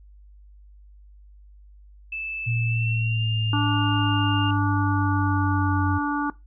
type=tone with pitch glide; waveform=sine; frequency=2631 to 2804 Hz; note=E7 to F7; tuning=-4 to +6 cents; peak=-28 dBFS; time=2.12-4.51 s; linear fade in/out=5 ms; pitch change=+110 cents; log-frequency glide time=2.66-3.24 s
type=exponential sweep; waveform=sine; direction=down; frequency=116.54 to 93.3 Hz; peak=-22 dBFS; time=2.46-5.99 s; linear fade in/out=20 ms
type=harmonic tone; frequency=290.6 Hz; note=D4; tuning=18 cents flat; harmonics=1 / 3 / 4 / 5; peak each=-24 / -29 / -30 / -31 dBFS; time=3.53-6.3 s; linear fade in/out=2 ms
effects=noise-tail reverb RT60 0.2 s tail -19 dB re dry + added 50 Hz sine -46 dBFS peak until 6.46 s